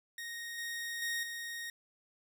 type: tone with level steps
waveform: sawtooth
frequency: 1864.7 Hz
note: A#6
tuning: in tune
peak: -37 / -34 / -30 / -36 dBFS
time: 0.18-1.7 s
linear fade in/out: 2 ms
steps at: 0.58 / 1.02 / 1.23 s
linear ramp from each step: 2 ms
effects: none